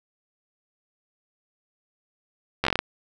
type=slowing click train; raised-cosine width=0.3 ms; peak=-6 dBFS; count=8; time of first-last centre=2.64-2.79 s; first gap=12 ms; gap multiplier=1.19; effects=none